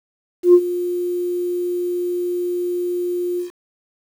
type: tone with ADSR envelope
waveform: sine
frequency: 354.4 Hz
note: F4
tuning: 25 cents sharp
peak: -3 dBFS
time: 0.43-3.51 s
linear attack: 110 ms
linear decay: 59 ms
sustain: -16 dB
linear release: 120 ms
effects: tanh soft clip ceiling -2 dBFS + 7-bit